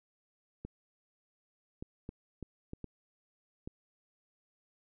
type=clicks; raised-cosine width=3 ms; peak=-28 dBFS; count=7; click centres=0.65 / 1.825 / 2.091 / 2.427 / 2.734 / 2.843 / 3.675 s; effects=none